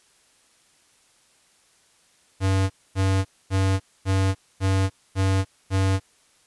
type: tone bursts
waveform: square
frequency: 95.9 Hz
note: G2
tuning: 37 cents flat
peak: -19 dBFS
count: 7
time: 2.4-6 s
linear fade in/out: 50 ms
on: 300 ms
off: 250 ms
effects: white hiss -60 dBFS RMS until 6.46 s + resampled to 24000 Hz